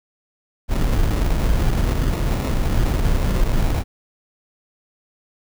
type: noise with sample-and-hold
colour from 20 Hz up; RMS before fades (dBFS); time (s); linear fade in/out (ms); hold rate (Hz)
brown; -18; 0.68-3.84; 50; 1575
effects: none